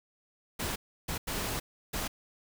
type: noise bursts at uneven times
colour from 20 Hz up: pink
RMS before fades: -34 dBFS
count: 4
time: 0.59-0.76 / 1.08-1.18 / 1.27-1.6 / 1.93-2.08 s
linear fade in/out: 10 ms
effects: none